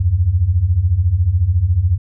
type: beating tone pair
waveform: sine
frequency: 78.9 / 92.9 Hz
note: D#2 / F#2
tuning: +25 / +7 cents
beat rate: 14 Hz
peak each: -17 / -13 dBFS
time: 0-1.98 s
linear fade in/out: 10 ms
effects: none